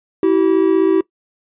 triangle tone pair together, 326.6 / 382.5 Hz, E4 / G4, -16 / -42 cents, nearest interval minor third, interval 274 cents, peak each -12 / -11 dBFS, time 0.23-1.01 s, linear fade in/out 2 ms, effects noise-tail reverb RT60 0.1 s tail -20 dB re dry + resampled to 8000 Hz

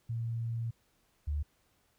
sine tone pair in turn, 115.5 / 73.71 Hz, A#2 / D2, -16 / +7 cents, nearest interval minor sixth, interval 777 cents, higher first, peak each -32 / -30 dBFS, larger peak second, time 0.09-0.71 / 1.27-1.43 s, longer first, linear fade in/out 10 ms, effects pink hiss -72 dBFS RMS until 1.98 s

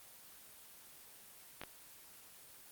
clicks, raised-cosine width 0.3 ms, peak -27 dBFS, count 2, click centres 1.615 / 1.636 s, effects white hiss -57 dBFS RMS until 2.71 s + Opus 24 kbps

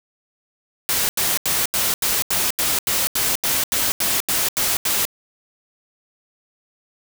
white noise bursts, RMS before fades -20 dBFS, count 15, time 0.89-5.052 s, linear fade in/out 0 ms, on 200 ms, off 83 ms, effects none

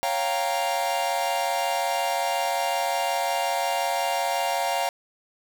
45% pulse chord, G half-diminished seventh, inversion second, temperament equal, 554.4 / 698.5 / 784 / 932.3 Hz, Db5 / F5 / G5 / Bb5, 0 / 0 / 0 / 0 cents, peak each -31 / -27 / -30 / -29 dBFS, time 0.03-4.89 s, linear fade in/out 0 ms, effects none

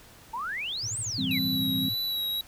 sine exponential two-way sweep, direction up then down, 870 to 8870 to 1969 Hz, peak -30 dBFS, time 0.33-1.39 s, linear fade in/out 10 ms, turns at 0.99 s
sine tone bursts, 107.8 Hz, A2, 35 cents flat, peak -34 dBFS, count 15, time 0.83-1.944 s, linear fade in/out 10 ms, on 50 ms, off 26 ms
sine chord, C major, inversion first, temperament equal, 164.81 / 196 / 261.6 Hz, E3 / G3 / C4, 0 / 0 / 0 cents, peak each -34 / -33 / -29 dBFS, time 1.18-1.89 s, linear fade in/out 5 ms
square tone with vibrato, 3900 Hz, B7, 23 cents flat, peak -28 dBFS, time 1.31-2.41 s, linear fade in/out 2 ms, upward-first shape sine, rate 1.8 Hz, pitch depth 30 cents each way
effects pink hiss -52 dBFS RMS until 2.47 s

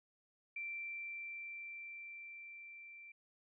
sine tone with level ramp, 2349 Hz, D7, in tune, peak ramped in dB -40 to -52 dBFS, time 0.56-3.12 s, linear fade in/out 5 ms, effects none

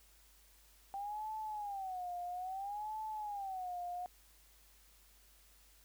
sine tone with vibrato, 784 Hz, G5, in tune, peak -39 dBFS, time 0.94-4.06 s, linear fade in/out 0 ms, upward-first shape sine, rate 0.6 Hz, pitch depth 180 cents each way, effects added 50 Hz sine -66 dBFS peak until 5.84 s + white hiss -66 dBFS RMS until 5.84 s

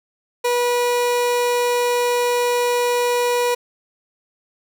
30% pulse tone, 486.1 Hz, B4, 28 cents flat, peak -14 dBFS, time 0.44-3.55 s, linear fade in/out 10 ms, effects none

